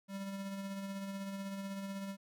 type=tone with tremolo; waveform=square; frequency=196 Hz; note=G3; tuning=in tune; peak=-39 dBFS; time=0.08-2.17 s; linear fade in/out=50 ms; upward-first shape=sine; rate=16 Hz; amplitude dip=35%; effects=none